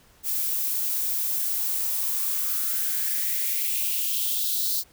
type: noise with high-pass filter sweep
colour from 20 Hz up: violet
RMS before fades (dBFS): -26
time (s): 0.23-4.84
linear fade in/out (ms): 50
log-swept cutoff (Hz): 360 to 4400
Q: 4.1
effects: pink hiss -57 dBFS RMS until 4.92 s